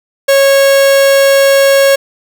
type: tone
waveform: 45% pulse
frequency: 550 Hz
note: C#5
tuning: 14 cents flat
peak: -5 dBFS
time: 0.28-1.96 s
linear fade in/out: 10 ms
effects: 7-bit